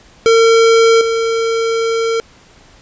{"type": "tone with level steps", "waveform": "square", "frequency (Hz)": 455.1, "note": "A#4", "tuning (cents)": -42, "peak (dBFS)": [-7, -14], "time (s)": [0.26, 2.2], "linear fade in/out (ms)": 0, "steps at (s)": 1.01, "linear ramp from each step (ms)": 2, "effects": ["pink hiss -45 dBFS RMS until 2.81 s", "resampled to 16000 Hz"]}